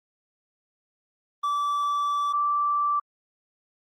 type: tone pair in turn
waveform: triangle / sine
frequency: 1159 / 1167.7 Hz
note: D6 / D6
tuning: -23 / -10 cents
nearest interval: unison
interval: 13 cents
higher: second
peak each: -21 / -21 dBFS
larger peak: neither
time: 1.43-2.33 / 2.33-3 s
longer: first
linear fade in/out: 10 ms
effects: Opus 24 kbps